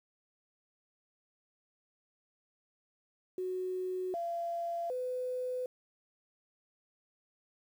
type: tone with pitch steps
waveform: sine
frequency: 369.2 / 683 / 504 Hz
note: F#4 / F5 / B4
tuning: -4 / -39 / +35 cents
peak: -33 dBFS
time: 3.38-5.66 s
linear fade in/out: 2 ms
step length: 760 ms
effects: 10-bit